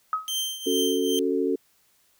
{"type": "tone with exponential decay", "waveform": "sine", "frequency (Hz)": 1271, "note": "D#6", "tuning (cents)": 36, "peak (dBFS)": -19, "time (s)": [0.13, 0.33], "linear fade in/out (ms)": 1, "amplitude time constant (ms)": 43}
{"type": "tone with tremolo", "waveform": "sawtooth", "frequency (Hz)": 3136, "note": "G7", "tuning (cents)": 0, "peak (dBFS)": -21, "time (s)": [0.28, 1.19], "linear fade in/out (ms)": 0, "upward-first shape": "triangle", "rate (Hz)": 2.4, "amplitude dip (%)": 80}
{"type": "chord", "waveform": "sine", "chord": "F# minor", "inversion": "second", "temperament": "just", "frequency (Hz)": [277.5, 370, 444], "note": ["C#4", "F#4", "A4"], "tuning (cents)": [2, 0, 16], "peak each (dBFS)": -26, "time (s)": [0.66, 1.56], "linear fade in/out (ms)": 10}
{"effects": ["white hiss -64 dBFS RMS until 2.19 s"]}